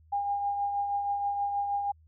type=tone with tremolo; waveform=sine; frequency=808 Hz; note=G#5; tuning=48 cents flat; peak=-25 dBFS; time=0.12-1.92 s; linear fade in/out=10 ms; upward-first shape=triangle; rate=6.3 Hz; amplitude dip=45%; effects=added 79 Hz sine -56 dBFS peak until 2.07 s